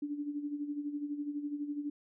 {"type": "tone with tremolo", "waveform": "sine", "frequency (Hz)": 291.4, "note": "D4", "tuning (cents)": -13, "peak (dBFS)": -32, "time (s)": [0.02, 1.9], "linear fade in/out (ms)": 5, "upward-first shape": "sine", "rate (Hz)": 12, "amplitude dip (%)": 65, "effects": []}